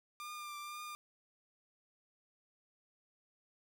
sawtooth tone with vibrato, 1196 Hz, D6, 31 cents sharp, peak -40 dBFS, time 0.2-0.95 s, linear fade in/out 0 ms, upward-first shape triangle, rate 2 Hz, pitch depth 28 cents each way, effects none

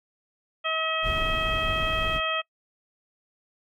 harmonic tone, 640 Hz, D#5, 49 cents sharp, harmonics 1 / 2 / 3 / 4 / 5, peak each -32 / -29 / -34 / -31 / -30 dBFS, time 0.64-2.42 s, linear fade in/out 20 ms
brown noise, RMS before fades -31 dBFS, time 1.02-2.21 s, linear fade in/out 50 ms
effects noise-tail reverb RT60 0.1 s tail -24 dB re dry

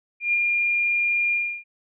sine tone with ADSR envelope, 2408 Hz, D7, 43 cents sharp, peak -17 dBFS, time 0.2-1.64 s, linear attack 130 ms, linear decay 30 ms, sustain -2 dB, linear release 310 ms, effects none

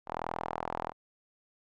sawtooth tone with band-pass filter, 41.34 Hz, E1, 6 cents sharp, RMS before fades -37 dBFS, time 0.06-0.93 s, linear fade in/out 50 ms, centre 870 Hz, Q 2.7, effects none

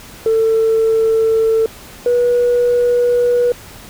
sine tone pair in turn, 446.8 / 485.3 Hz, A4 / B4, +27 / -30 cents, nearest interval minor second, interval 143 cents, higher second, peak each -9 dBFS, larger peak neither, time 0.26-1.66 / 2.06-3.52 s, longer second, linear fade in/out 2 ms, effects tanh soft clip ceiling -7 dBFS + pink hiss -37 dBFS RMS until 3.89 s

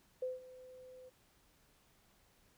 sine tone with ADSR envelope, 510 Hz, C5, 44 cents flat, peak -34 dBFS, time 0.22-1.1 s, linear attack 6 ms, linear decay 170 ms, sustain -18 dB, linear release 19 ms, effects pink hiss -70 dBFS RMS until 2.57 s

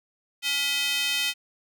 square tone with high-pass filter, 282.6 Hz, C#4, 34 cents sharp, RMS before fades -26 dBFS, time 0.42-1.34 s, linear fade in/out 50 ms, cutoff 2800 Hz, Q 2.8, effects none

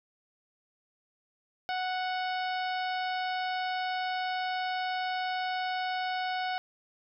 harmonic tone, 739 Hz, F#5, 2 cents flat, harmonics 1 / 2 / 3 / 4 / 5 / 6 / 7, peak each -31 / -37 / -41 / -43 / -45 / -47 / -48 dBFS, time 1.69-6.58 s, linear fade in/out 0 ms, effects none

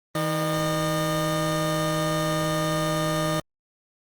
25% pulse tone pair together, 159.39 / 610 Hz, D#3 / D#5, +42 / -34 cents, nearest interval octave + major seventh, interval 2324 cents, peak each -22 dBFS, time 0.15-3.4 s, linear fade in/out 2 ms, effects Opus 24 kbps

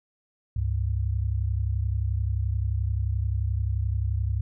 sine tone pair together, 69.3 / 100.78 Hz, C#2 / G2, 0 / +48 cents, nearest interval tritone, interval 648 cents, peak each -26 dBFS, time 0.56-4.41 s, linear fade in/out 5 ms, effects none

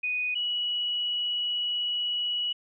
sine tone pair in turn, 2484 / 2929 Hz, D#7 / F#7, -3 / -18 cents, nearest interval minor third, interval 285 cents, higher second, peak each -26 dBFS, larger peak neither, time 0.03-0.35 / 0.35-2.53 s, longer second, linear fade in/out 10 ms, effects none

